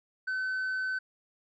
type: tone with tanh clipping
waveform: sine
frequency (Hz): 1521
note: F#6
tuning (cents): +47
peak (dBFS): -30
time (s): 0.27-0.99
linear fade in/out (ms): 10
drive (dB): 2
effects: none